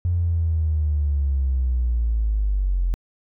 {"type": "linear sweep", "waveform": "triangle", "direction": "down", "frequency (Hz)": [88.5, 42.85], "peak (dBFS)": -14, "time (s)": [0.05, 2.94], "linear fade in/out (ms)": 0, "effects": ["tanh soft clip ceiling -16 dBFS"]}